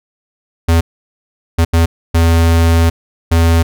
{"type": "tone bursts at uneven times", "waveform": "square", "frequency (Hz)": 83.1, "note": "E2", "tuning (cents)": 15, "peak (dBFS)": -8, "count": 5, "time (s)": [[0.68, 0.81], [1.58, 1.65], [1.73, 1.86], [2.14, 2.9], [3.31, 3.63]], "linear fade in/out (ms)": 10, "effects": []}